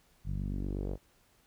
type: tone with low-pass filter sweep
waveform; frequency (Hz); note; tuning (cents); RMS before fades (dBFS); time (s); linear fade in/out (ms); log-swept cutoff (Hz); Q
sawtooth; 48.28; G1; -26; -35; 0.24-0.98; 50; 140 to 560; 2.1
effects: pink hiss -67 dBFS RMS until 1.46 s